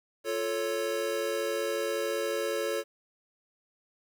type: chord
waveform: square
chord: F augmented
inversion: none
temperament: equal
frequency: 349.2 / 440 / 554.4 Hz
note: F4 / A4 / C#5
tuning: 0 / 0 / 0 cents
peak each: -37 / -33 / -33 dBFS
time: 0.24-2.84 s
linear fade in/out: 50 ms
effects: 10-bit